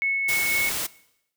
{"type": "tone with tremolo", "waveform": "sine", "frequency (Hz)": 2200, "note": "C#7", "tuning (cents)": -14, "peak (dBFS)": -20, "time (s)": [0.02, 0.69], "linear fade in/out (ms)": 0, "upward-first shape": "triangle", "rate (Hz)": 4, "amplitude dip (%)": 25}
{"type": "noise", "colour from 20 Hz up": "white", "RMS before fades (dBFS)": -28, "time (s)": [0.28, 0.87], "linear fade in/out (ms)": 10}
{"effects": ["noise-tail reverb RT60 0.8 s tail -20 dB re dry"]}